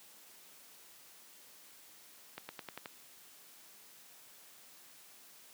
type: accelerating click train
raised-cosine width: 0.3 ms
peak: -26 dBFS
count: 6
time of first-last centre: 2.38-2.858 s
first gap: 110 ms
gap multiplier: 0.93
effects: white hiss -58 dBFS RMS until 5.53 s + high-pass 150 Hz 12 dB/octave